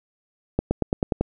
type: accelerating click train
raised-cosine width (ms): 2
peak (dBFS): -7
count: 7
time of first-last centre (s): 0.59-1.21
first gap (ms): 120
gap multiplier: 0.94
effects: none